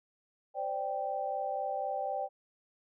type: chord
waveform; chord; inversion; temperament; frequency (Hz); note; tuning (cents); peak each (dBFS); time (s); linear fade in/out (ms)
sine; C suspended second; none; equal; 523.3 / 587.3 / 784; C5 / D5 / G5; 0 / 0 / 0; -39 / -37 / -34; 0.54-2.29; 50
effects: none